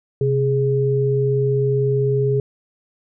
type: tone pair together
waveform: sine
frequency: 131.04 / 415.3 Hz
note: C3 / G#4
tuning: +3 / 0 cents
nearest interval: octave + minor sixth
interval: 1997 cents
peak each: -18 dBFS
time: 0.21-2.4 s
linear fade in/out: 2 ms
effects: none